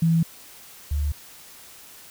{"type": "tone pair in turn", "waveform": "sine", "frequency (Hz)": [164.81, 73.12], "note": ["E3", "D2"], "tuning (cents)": [0, -7], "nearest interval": "octave + major second", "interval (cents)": 1407, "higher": "first", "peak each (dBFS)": [-16, -21], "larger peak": "first", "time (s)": [[0.02, 0.23], [0.91, 1.12]], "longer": "neither", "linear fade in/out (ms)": 5, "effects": ["white hiss -46 dBFS RMS until 2.1 s"]}